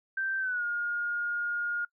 sine tone with pitch glide, 1563 to 1425 Hz, G6 to F6, -6 to +34 cents, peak -28 dBFS, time 0.17-1.85 s, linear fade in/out 5 ms, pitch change -160 cents, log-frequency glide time 0.39-0.64 s, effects noise-tail reverb RT60 0.1 s tail -25 dB re dry

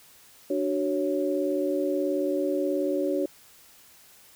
sine tone cluster, 294.5 / 373 / 556 Hz, D4 / F#4 / C#5, +5 / +14 / +5 cents, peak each -28 dBFS, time 0.5-3.26 s, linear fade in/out 5 ms, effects white hiss -54 dBFS RMS until 4.35 s

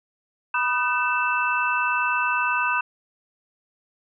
sine tone cluster, 979 / 1230 / 1519 / 2649 Hz, B5 / D#6 / F#6 / E7, -15 / -20 / +45 / +8 cents, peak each -25 / -27 / -25 / -26 dBFS, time 0.54-2.81 s, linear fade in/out 5 ms, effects none

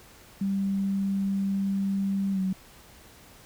sine tone with pitch glide, 196 to 188.67 Hz, G3 to F#3, 0 to +34 cents, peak -24 dBFS, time 0.41-2.53 s, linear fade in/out 5 ms, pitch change -66 cents, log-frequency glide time 2.32-2.4 s, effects pink hiss -52 dBFS RMS until 3.45 s

